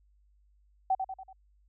sine tone with echo, 763 Hz, G5, 47 cents flat, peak -23 dBFS, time 0.9-0.95 s, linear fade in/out 5 ms, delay 95 ms, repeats 4, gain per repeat -6 dB, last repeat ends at 1.33 s, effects added 50 Hz sine -62 dBFS peak until 1.68 s

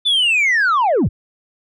sine linear sweep, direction down, 3547 to 46.25 Hz, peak -10 dBFS, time 0.05-1.09 s, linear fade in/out 20 ms, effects tanh soft clip ceiling -11 dBFS

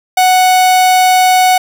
45% pulse tone, 740 Hz, F#5, in tune, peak -6 dBFS, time 0.17-1.58 s, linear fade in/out 5 ms, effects none

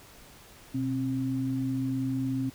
sine tone pair together, 125.65 / 265.1 Hz, B2 / C4, +30 / +23 cents, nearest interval octave + minor second, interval 1293 cents, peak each -32 / -28 dBFS, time 0.74-2.5 s, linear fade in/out 10 ms, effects pink hiss -52 dBFS RMS until 2.54 s

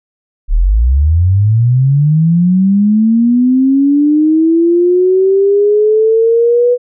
sine linear sweep, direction up, 33.61 to 493.9 Hz, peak -6 dBFS, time 0.48-6.78 s, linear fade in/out 50 ms, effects none

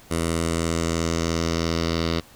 10% pulse tone with low-pass filter sweep, 83 Hz, E2, 12 cents sharp, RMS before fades -24 dBFS, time 0.1-2.21 s, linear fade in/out 20 ms, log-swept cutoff 10000 to 4400 Hz, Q 2.7, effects pink hiss -50 dBFS RMS until 2.35 s

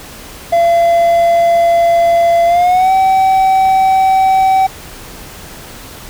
triangle tone with pitch glide, 681 to 764.4 Hz, F5 to G5, -44 to -44 cents, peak -5 dBFS, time 0.52-4.67 s, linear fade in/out 10 ms, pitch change +200 cents, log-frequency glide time 2.46-2.92 s, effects pink hiss -32 dBFS RMS until 6.09 s

